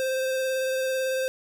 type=tone with vibrato; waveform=square; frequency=523 Hz; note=C5; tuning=1 cent flat; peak=-25 dBFS; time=0-1.28 s; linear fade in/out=0 ms; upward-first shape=triangle; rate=18 Hz; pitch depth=16 cents each way; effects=none